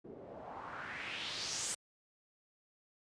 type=noise with low-pass filter sweep; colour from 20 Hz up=white; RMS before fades=-43 dBFS; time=0.04-1.75 s; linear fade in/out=10 ms; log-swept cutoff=340 to 8800 Hz; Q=2.7; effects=high-pass 60 Hz 12 dB/octave + resampled to 22050 Hz